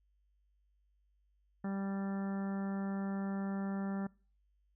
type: harmonic tone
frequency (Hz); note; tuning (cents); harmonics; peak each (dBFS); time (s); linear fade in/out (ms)
196; G3; 0; 1 / 2 / 3 / 4 / 5 / 6 / 7 / 8 / 9; -35 / -48 / -49 / -49 / -56 / -56 / -53 / -61 / -55; 1.64-4.07; 5
effects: noise-tail reverb RT60 0.4 s tail -24 dB re dry + added 50 Hz sine -70 dBFS peak until 4.75 s